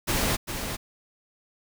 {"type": "noise with echo", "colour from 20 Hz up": "pink", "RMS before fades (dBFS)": -25, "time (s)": [0.07, 0.37], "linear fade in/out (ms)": 20, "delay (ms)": 400, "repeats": 1, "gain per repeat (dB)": -7, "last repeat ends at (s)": 0.77, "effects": []}